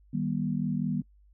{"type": "chord", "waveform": "sine", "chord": "Eb augmented", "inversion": "none", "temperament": "equal with one note detuned", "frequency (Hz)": [155.56, 196, 240.9], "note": ["Eb3", "G3", "B3"], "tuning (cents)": [0, 0, -43], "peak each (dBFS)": -31, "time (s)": [0.13, 1.02], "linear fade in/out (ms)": 10, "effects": ["noise-tail reverb RT60 0.1 s tail -24 dB re dry", "added 50 Hz sine -56 dBFS peak until 1.33 s"]}